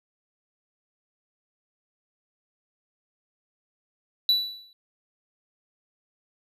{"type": "tone with exponential decay", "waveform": "triangle", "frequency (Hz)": 3951, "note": "B7", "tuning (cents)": 0, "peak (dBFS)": -14, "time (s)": [4.29, 4.73], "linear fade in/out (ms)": 1, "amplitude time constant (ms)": 94, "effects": ["resampled to 32000 Hz"]}